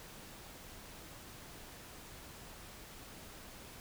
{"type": "silence", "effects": ["pink hiss -52 dBFS RMS until 3.8 s"]}